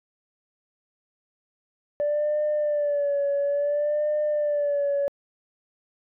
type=tone with vibrato; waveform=sine; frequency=583 Hz; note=D5; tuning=13 cents flat; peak=-20 dBFS; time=2-5.08 s; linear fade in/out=0 ms; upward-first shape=sine; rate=0.58 Hz; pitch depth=54 cents each way; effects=tanh soft clip ceiling -18 dBFS